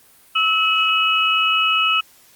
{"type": "tone cluster", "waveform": "sine", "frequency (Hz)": [1301, 2566, 2936], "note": ["E6", "E7", "F#7"], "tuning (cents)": [-23, -47, -14], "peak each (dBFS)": -19, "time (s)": [0.35, 2.01], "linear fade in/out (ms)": 10, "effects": ["white hiss -51 dBFS RMS until 2.35 s", "Opus 32 kbps"]}